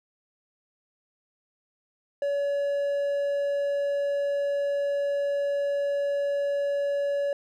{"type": "tone", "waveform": "triangle", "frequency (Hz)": 567, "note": "C#5", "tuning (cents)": 39, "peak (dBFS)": -22, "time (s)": [2.22, 7.33], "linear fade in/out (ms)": 2, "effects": []}